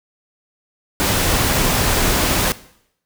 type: noise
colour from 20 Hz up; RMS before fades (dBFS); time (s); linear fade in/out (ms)
pink; -17; 1-2.52; 0
effects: noise-tail reverb RT60 0.7 s tail -18 dB re dry